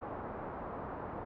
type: low-pass noise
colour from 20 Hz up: white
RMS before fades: -42 dBFS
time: 0.01-1.25 s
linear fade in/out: 20 ms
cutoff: 1100 Hz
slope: 24 dB/octave
effects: none